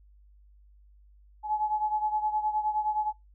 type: beating tone pair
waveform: sine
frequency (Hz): 850 / 859.6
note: G#5 / A5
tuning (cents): +40 / -41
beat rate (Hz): 9.6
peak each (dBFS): -27 / -32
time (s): 1.43-3.13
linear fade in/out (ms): 50
effects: noise-tail reverb RT60 0.2 s tail -24 dB re dry + added 50 Hz sine -54 dBFS peak until 3.34 s